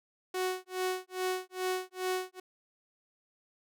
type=tone with tremolo; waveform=sawtooth; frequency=370 Hz; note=F#4; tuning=in tune; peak=-25 dBFS; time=0.34-2.4 s; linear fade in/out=5 ms; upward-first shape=sine; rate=2.4 Hz; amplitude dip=100%; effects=none